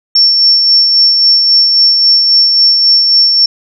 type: tone with tremolo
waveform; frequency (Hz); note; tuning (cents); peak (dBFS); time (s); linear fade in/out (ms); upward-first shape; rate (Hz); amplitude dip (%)
sine; 5440; F8; -46; -3; 0.15-3.46; 5; sine; 3.7; 35
effects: none